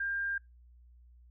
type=tone; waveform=sine; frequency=1599 Hz; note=G6; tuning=34 cents sharp; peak=-31 dBFS; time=0-0.38 s; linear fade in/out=5 ms; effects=noise-tail reverb RT60 0.2 s tail -23 dB re dry + added 60 Hz sine -55 dBFS peak until 1.3 s